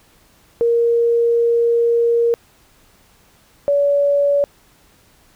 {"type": "tone pair in turn", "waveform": "sine", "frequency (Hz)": [468.1, 569.7], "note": ["A#4", "C#5"], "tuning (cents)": [7, 47], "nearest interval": "minor third", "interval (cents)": 340, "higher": "second", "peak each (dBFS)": -12, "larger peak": "neither", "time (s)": [[0.61, 2.34], [3.68, 4.44]], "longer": "first", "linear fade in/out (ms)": 0, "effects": ["pink hiss -53 dBFS RMS until 5.35 s"]}